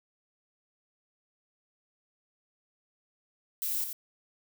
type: noise with echo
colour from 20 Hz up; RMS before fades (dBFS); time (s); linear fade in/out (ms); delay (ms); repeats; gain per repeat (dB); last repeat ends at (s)
violet; -32; 3.62-3.84; 0; 89; 1; -6; 3.929
effects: none